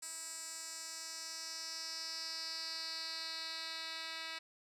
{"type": "tone with band-pass filter sweep", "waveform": "10% pulse", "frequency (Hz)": 324.1, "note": "E4", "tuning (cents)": -29, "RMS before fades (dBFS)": -44, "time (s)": [0.02, 4.39], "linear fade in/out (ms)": 10, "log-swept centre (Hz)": [7800, 3400], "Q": 3.5, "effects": []}